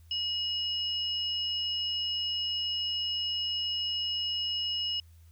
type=tone pair together; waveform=sine; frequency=2897 / 5210 Hz; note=F#7 / E8; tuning=-37 / -21 cents; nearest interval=minor seventh; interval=1016 cents; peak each=-30 / -35 dBFS; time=0.11-5 s; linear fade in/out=2 ms; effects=added 82 Hz sine -52 dBFS peak until 5.31 s + white hiss -68 dBFS RMS until 5.31 s